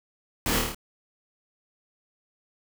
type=noise with echo; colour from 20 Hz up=pink; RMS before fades=-27 dBFS; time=0.46-0.59 s; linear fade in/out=0 ms; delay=26 ms; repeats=6; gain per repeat=-2 dB; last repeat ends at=0.746 s; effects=none